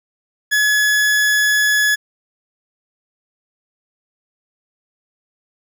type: tone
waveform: 40% pulse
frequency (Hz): 1698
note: G#6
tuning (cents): +38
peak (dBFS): -12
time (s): 0.51-1.96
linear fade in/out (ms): 20
effects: none